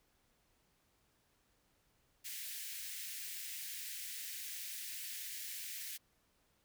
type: high-pass noise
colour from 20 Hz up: white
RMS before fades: -45 dBFS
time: 2.24-5.98 s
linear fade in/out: 20 ms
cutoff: 1700 Hz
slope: 48 dB/octave
effects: pink hiss -75 dBFS RMS until 6.64 s